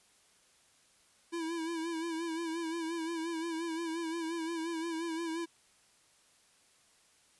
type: tone with vibrato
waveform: square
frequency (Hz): 330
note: E4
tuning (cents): +2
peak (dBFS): -35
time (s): 1.32-5.46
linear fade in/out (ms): 20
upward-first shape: sine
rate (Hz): 5.7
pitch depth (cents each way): 58
effects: white hiss -66 dBFS RMS until 7.39 s + resampled to 24000 Hz